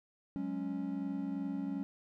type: chord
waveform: triangle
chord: F# suspended second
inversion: none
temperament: equal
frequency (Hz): 185 / 207.7 / 277.2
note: F#3 / G#3 / C#4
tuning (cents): 0 / 0 / 0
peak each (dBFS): -39 / -39 / -35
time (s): 0.36-1.83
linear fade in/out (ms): 0
effects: none